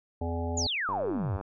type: harmonic tone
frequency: 84.2 Hz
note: E2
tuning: 37 cents sharp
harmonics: 1 / 3 / 5 / 7 / 9 / 10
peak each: -31 / -36 / -38 / -39 / -41 / -41 dBFS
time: 0.21-0.67 s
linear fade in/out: 5 ms
type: exponential sweep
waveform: sine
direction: down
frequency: 7240 to 78.1 Hz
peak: -28 dBFS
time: 0.57-1.37 s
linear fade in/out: 5 ms
type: click train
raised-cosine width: 1 ms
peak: -24 dBFS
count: 52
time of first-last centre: 0.89-1.411 s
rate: 97.8 Hz
effects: none